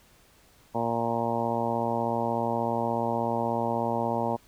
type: harmonic tone with a mistuned harmonic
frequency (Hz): 116.54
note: A#2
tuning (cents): 0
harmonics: 1 / 2 / 3 / 4 / 5 / 6 / 7 / 8 / 9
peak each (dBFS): -36 / -32 / -36 / -34 / -32 / -34 / -33 / -32 / -44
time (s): 0.74-4.37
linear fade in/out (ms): 20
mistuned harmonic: 9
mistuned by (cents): +16
effects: pink hiss -59 dBFS RMS until 4.47 s